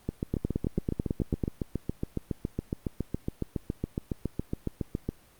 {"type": "two click trains", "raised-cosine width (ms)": 3, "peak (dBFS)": [-14, -16], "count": [11, 37], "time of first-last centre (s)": [[0.34, 1.438], [0.09, 5.09]], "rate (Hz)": [9.11, 7.2], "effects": ["pink hiss -59 dBFS RMS until 5.39 s", "Opus 32 kbps"]}